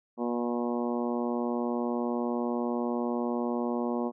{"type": "harmonic tone", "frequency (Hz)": 120, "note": "B2", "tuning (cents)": -49, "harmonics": [2, 3, 4, 5, 6, 7, 8, 9], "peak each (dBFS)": [-30, -34, -36, -38, -40, -41, -42, -43], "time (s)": [0.17, 4.12], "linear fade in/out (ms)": 50, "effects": []}